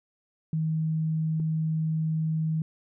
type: tone pair in turn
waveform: sine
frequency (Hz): 158.6 / 158.6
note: D#3 / D#3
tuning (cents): +33 / +33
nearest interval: unison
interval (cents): 0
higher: neither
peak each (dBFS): -24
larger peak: neither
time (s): 0.53-1.4 / 1.4-2.62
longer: second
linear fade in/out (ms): 2
effects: none